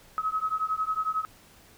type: beating tone pair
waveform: sine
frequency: 1274 / 1285 Hz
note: D#6 / E6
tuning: +41 / -45 cents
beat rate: 11 Hz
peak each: -29 dBFS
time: 0.18-1.25 s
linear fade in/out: 0 ms
effects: pink hiss -55 dBFS RMS until 1.77 s